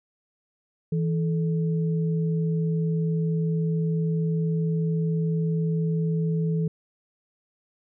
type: tone pair together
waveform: sine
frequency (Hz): 162.2 / 433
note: E3 / A4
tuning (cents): -28 / -28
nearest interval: octave + perfect fourth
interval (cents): 1700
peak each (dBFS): -22 / -32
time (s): 0.92-6.68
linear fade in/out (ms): 5
effects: none